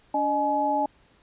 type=tone cluster; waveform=sine; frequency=287.3 / 612 / 847 Hz; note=D4 / D#5 / G#5; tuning=-38 / -29 / +34 cents; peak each=-29 / -28 / -23 dBFS; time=0.14-0.86 s; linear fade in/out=5 ms; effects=pink hiss -60 dBFS RMS until 1.22 s + resampled to 8000 Hz